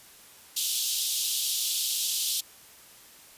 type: high-pass noise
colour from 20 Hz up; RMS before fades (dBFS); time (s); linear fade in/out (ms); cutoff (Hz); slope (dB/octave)
pink; -28; 0.56-2.41; 10; 3100; 48
effects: white hiss -52 dBFS RMS until 3.37 s + resampled to 32000 Hz